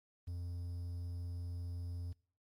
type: tone with quantisation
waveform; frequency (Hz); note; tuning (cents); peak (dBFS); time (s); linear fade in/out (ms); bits
triangle; 87.31; F2; 0; -37; 0.27-2.13; 10; 11
effects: noise-tail reverb RT60 0.5 s tail -24 dB re dry + MP3 64 kbps